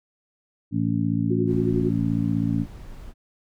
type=harmonic tone; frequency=56.1 Hz; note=A1; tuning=34 cents sharp; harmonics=2 / 3 / 4 / 5; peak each=-26 / -26 / -26 / -26 dBFS; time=0.71-2.66 s; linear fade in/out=50 ms
type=tone with tremolo; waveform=sine; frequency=361.6 Hz; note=F#4; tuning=40 cents flat; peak=-21 dBFS; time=1.3-1.9 s; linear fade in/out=10 ms; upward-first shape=triangle; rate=11 Hz; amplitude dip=75%
type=noise; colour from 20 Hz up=brown; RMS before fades=-39 dBFS; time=1.46-3.14 s; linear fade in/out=50 ms
effects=none